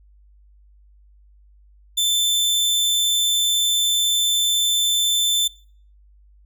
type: tone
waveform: sawtooth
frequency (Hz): 3538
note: A7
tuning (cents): +9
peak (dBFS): -14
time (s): 1.97-5.48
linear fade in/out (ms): 10
effects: noise-tail reverb RT60 0.5 s tail -22 dB re dry + added 50 Hz sine -49 dBFS peak until 6.45 s